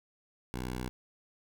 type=tone; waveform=10% pulse; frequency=62.4 Hz; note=B1; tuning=19 cents sharp; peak=-27 dBFS; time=0.54-0.89 s; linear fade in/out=0 ms; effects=none